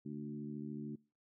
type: harmonic tone with a mistuned harmonic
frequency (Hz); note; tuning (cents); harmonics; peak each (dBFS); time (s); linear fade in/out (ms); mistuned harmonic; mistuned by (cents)
73.42; D2; 0; 2 / 3 / 4 / 5; -47 / -44 / -47 / -52; 0.05-0.96; 10; 2; -20
effects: noise-tail reverb RT60 0.4 s tail -26 dB re dry